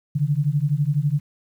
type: beating tone pair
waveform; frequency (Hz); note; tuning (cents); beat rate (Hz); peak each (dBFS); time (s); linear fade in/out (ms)
sine; 140 / 152; C#3 / D#3; +18 / -40; 12; -21; 0.15-1.2; 10
effects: 9-bit